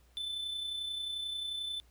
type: tone with amplitude modulation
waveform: triangle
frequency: 3520 Hz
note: A7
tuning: in tune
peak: -32 dBFS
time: 0.17-1.8 s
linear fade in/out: 0 ms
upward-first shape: sine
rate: 31.3 Hz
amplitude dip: 40%
effects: added 60 Hz sine -61 dBFS peak until 1.9 s + pink hiss -69 dBFS RMS until 1.9 s